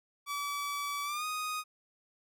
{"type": "tone with pitch glide", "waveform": "sawtooth", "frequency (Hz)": [1148, 1244.7], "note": ["D6", "D#6"], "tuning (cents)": [-40, 0], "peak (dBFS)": -30, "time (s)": [0.26, 1.64], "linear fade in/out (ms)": 50, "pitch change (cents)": 140, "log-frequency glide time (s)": [1.04, 1.25], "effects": []}